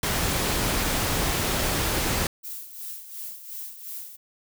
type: noise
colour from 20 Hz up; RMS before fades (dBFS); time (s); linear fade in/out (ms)
pink; -25; 0.03-2.27; 2
type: noise with tremolo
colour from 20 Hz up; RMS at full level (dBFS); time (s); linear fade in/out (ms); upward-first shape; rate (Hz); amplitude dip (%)
violet; -35; 2.43-4.17; 20; sine; 2.8; 65
effects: none